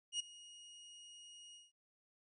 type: tone with ADSR envelope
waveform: sawtooth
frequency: 2878 Hz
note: F#7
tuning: 49 cents flat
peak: -31 dBFS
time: 0.12-1.72 s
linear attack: 77 ms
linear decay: 10 ms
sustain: -20 dB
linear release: 180 ms
effects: resampled to 22050 Hz